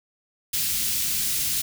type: band-stop noise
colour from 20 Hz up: white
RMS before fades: -25 dBFS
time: 0.53-1.62 s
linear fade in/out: 10 ms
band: 190 to 2800 Hz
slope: 12 dB/octave
effects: none